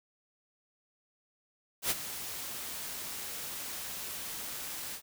white noise with ADSR envelope, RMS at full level -28 dBFS, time 1.82-5.02 s, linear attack 86 ms, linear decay 29 ms, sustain -12 dB, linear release 80 ms, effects none

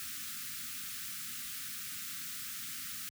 white band-stop noise, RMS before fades -42 dBFS, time 0-3.09 s, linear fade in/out 0 ms, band 290 to 1200 Hz, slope 96 dB/octave, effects high-pass 80 Hz 12 dB/octave

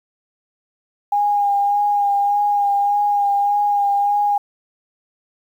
sine tone with vibrato, 814 Hz, G#5, 35 cents flat, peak -14 dBFS, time 1.12-4.38 s, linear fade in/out 5 ms, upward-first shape sine, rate 1.7 Hz, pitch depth 20 cents each way, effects 8-bit

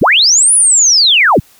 sine linear two-way sweep, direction up then down, 31.54 to 10090 to 31.54 Hz, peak -5 dBFS, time 0.01-1.4 s, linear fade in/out 10 ms, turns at 0.54 s, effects white hiss -46 dBFS RMS until 1.59 s

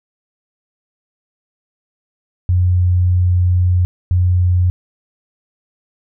sine tone pair in turn, 89.8 / 89.8 Hz, F2 / F2, +49 / +49 cents, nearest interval unison, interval 0 cents, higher neither, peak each -10 dBFS, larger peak neither, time 2.49-3.85 / 4.11-4.7 s, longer first, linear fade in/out 0 ms, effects none

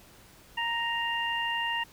harmonic tone, 932.3 Hz, A#5, in tune, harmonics 1 / 2 / 3, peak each -32 / -32 / -32 dBFS, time 0.57-1.84 s, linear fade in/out 10 ms, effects pink hiss -55 dBFS RMS until 1.92 s

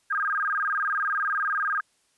sine tone with vibrato, 1418 Hz, F6, 26 cents sharp, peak -23 dBFS, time 0.1-1.81 s, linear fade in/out 10 ms, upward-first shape square, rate 20 Hz, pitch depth 220 cents each way, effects white hiss -67 dBFS RMS until 2.17 s + resampled to 24000 Hz

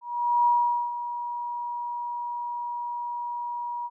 sine tone with ADSR envelope, 959 Hz, A#5, 49 cents sharp, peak -17 dBFS, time 0.01-3.9 s, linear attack 450 ms, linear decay 450 ms, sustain -12 dB, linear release 43 ms, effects none

